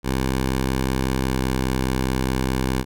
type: tone with pitch glide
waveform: 10% pulse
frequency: 65.41 to 64.81 Hz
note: C2 to C2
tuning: 0 to -16 cents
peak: -12 dBFS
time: 0.03-2.85 s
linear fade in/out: 50 ms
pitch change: -16 cents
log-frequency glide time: 1.21-1.37 s
effects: none